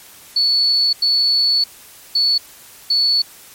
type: tone bursts at uneven times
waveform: sine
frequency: 4435 Hz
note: C#8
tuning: in tune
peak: -12 dBFS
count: 4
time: 0.36-0.93 / 1.02-1.64 / 2.15-2.38 / 2.9-3.22 s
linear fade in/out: 5 ms
effects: white hiss -42 dBFS RMS until 3.54 s + MP3 64 kbps